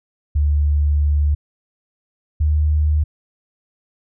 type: tone pair in turn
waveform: sine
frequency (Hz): 73.42 / 75.79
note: D2 / D#2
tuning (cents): 0 / -45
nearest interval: minor second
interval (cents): 55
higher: second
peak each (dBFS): -13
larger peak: neither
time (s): 0.35-1.35 / 2.4-3.04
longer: first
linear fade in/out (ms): 10
effects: none